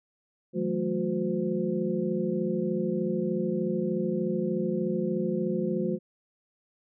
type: tone cluster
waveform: sine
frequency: 161.2 / 184.5 / 217.9 / 360.9 / 513 Hz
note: E3 / F#3 / A3 / F#4 / C5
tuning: -38 / -5 / -17 / -43 / -34 cents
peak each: -37 / -31 / -31 / -30 / -34 dBFS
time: 0.53-5.99 s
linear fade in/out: 50 ms
effects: none